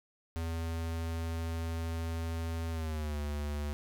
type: tone with pitch glide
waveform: square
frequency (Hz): 82.41 to 73.42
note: E2 to D2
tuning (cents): 0 to 0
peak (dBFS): -34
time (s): 0.36-3.73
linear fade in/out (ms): 0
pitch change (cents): -200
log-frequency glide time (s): 2.7-3.19
effects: none